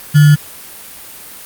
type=tone with sample-and-hold; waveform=sine; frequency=148.9 Hz; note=D3; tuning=24 cents sharp; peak=-3 dBFS; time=0.14-0.36 s; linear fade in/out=20 ms; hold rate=1575 Hz; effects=white hiss -33 dBFS RMS until 1.45 s + Opus 32 kbps